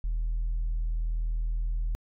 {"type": "tone", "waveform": "sine", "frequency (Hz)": 40.43, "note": "E1", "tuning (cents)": -33, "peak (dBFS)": -24, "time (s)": [0.04, 1.95], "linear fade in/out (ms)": 0, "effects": ["tanh soft clip ceiling -24 dBFS"]}